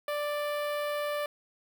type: tone with notch filter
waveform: sawtooth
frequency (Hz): 588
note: D5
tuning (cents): +2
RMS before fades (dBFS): -32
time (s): 0.08-1.26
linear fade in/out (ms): 2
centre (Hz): 6600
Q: 0.68
effects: none